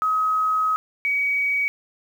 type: tone pair in turn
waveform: sine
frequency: 1270 / 2263 Hz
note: D#6 / C#7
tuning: +35 / +35 cents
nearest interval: minor seventh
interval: 1000 cents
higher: second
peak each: -18 / -19 dBFS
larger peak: first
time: 0.02-0.76 / 1.05-1.68 s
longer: first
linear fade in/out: 0 ms
effects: 8-bit